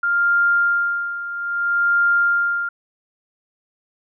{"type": "tone with tremolo", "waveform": "sine", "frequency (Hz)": 1399, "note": "F6", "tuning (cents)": 3, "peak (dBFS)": -13, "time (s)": [0.03, 2.69], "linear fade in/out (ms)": 5, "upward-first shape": "sine", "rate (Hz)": 0.61, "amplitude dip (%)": 75, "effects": []}